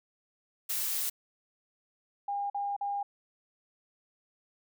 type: noise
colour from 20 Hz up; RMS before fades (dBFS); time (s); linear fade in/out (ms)
blue; -32; 0.69-1.1; 10
type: tone bursts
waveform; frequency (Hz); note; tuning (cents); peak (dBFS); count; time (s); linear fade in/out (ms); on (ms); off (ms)
sine; 807; G#5; -50; -30; 3; 2.28-3.03; 5; 220; 45
effects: none